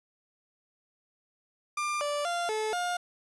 30% pulse tone with pitch steps, 1194 / 584 / 694 / 433.4 / 710 Hz, D6 / D5 / F5 / A4 / F5, +28 / -10 / -11 / -26 / +28 cents, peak -26 dBFS, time 1.77-2.97 s, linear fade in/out 5 ms, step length 240 ms, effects resampled to 24000 Hz

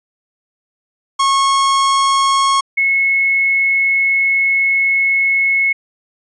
45% pulse / sine tone pair in turn, 1093 / 2186 Hz, C#6 / C#7, -25 / -25 cents, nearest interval octave, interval 1200 cents, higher second, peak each -11 dBFS, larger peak neither, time 1.19-2.61 / 2.77-5.73 s, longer second, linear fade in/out 10 ms, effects resampled to 22050 Hz

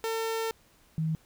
sawtooth / sine tone pair in turn, 450 / 159.1 Hz, A4 / D#3, +39 / +39 cents, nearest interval octave + tritone, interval 1800 cents, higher first, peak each -25 / -26 dBFS, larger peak first, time 0.04-0.51 / 0.98-1.15 s, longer first, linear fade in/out 0 ms, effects pink hiss -62 dBFS RMS until 1.25 s

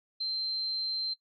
sine tone, 4127 Hz, C8, 25 cents flat, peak -30 dBFS, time 0.2-1.14 s, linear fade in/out 10 ms, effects noise-tail reverb RT60 0.1 s tail -17 dB re dry

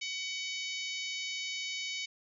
harmonic tone, 752 Hz, F#5, 28 cents sharp, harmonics 3 / 4 / 5 / 6 / 7 / 8 / 9, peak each -39 / -41 / -43 / -45 / -46 / -47 / -48 dBFS, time 0.01-2.06 s, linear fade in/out 10 ms, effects none

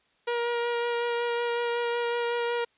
sawtooth tone with vibrato, 474.6 Hz, A#4, 31 cents sharp, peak -22 dBFS, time 0.27-2.65 s, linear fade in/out 10 ms, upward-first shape sine, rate 5.4 Hz, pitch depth 12 cents each way, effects white hiss -67 dBFS RMS until 2.77 s + resampled to 8000 Hz

